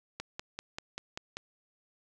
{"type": "click train", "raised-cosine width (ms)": 0.2, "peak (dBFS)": -20, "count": 7, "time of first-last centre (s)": [0.2, 1.37], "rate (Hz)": 5.13, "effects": []}